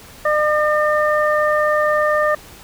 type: harmonic tone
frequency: 604 Hz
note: D5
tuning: 48 cents sharp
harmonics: 1 / 2 / 3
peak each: -16 / -19 / -21 dBFS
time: 0.25-2.35 s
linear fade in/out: 5 ms
effects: pink hiss -41 dBFS RMS until 2.63 s